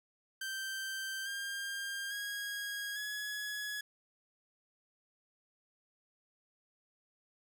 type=tone with pitch steps; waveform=sawtooth; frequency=1562 / 1602.2 / 1643.5 / 1685.8 Hz; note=G6 / G6 / G#6 / G#6; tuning=-7 / +37 / -19 / +25 cents; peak=-34 dBFS; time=0.41-3.81 s; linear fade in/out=5 ms; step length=850 ms; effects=none